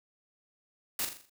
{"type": "noise with echo", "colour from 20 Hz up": "white", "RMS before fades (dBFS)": -32, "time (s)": [0.99, 1.05], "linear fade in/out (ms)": 2, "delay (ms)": 41, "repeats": 6, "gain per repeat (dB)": -6, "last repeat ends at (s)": 1.296, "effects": []}